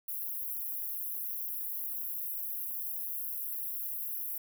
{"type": "high-pass noise", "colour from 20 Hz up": "white", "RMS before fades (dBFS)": -37, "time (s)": [0.08, 4.38], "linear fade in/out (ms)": 5, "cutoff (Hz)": 11000, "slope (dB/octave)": 96, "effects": []}